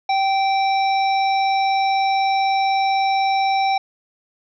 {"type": "harmonic tone", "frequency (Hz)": 778, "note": "G5", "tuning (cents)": -13, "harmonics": [1, 3, 5, 7], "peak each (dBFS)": [-16, -26, -30, -33], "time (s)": [0.09, 3.78], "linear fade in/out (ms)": 5, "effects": []}